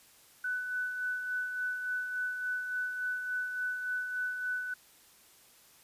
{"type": "tone with tremolo", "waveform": "sine", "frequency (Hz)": 1495, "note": "F#6", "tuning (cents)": 17, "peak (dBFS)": -30, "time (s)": [0.44, 4.74], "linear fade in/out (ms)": 5, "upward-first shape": "sine", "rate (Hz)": 3.5, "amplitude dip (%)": 45, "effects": ["white hiss -60 dBFS RMS until 5.83 s", "resampled to 32000 Hz"]}